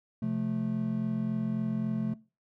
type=chord; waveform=triangle; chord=F major; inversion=second; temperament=just; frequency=130.96 / 174.61 / 218.3 Hz; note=C3 / F3 / A3; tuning=+2 / 0 / -13 cents; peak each=-33 / -34 / -28 dBFS; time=0.22-2.14 s; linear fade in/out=5 ms; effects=noise-tail reverb RT60 0.3 s tail -19 dB re dry